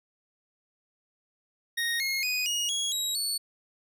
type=tone with pitch steps; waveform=25% pulse; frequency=1865 / 2155 / 2489 / 2876 / 3323 / 3839 / 4436 Hz; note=A#6 / C#7 / D#7 / F#7 / G#7 / B7 / C#8; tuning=0 / -49 / 0 / -50 / 0 / -50 / 0 cents; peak=-23 dBFS; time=1.77-3.38 s; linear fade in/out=10 ms; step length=230 ms; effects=none